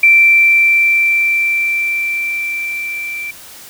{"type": "tone with level ramp", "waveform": "sine", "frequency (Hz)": 2345, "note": "D7", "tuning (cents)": -3, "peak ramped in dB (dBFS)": [-4, -21], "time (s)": [0.03, 3.31], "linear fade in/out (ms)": 5, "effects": ["white hiss -36 dBFS RMS until 3.69 s"]}